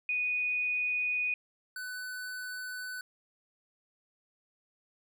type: tone pair in turn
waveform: sine / square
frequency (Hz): 2477 / 1499.4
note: D#7 / F#6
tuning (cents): -8 / +23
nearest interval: major sixth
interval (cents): 869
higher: first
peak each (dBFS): -28 / -38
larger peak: first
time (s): 0.09-1.34 / 1.76-3.01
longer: neither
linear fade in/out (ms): 2
effects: none